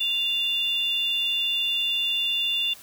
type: tone pair together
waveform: sine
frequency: 2794 / 3520 Hz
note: F7 / A7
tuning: 0 / 0 cents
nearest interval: major third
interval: 400 cents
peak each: -25 dBFS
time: 0-2.74 s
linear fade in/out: 10 ms
effects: white hiss -47 dBFS RMS until 2.82 s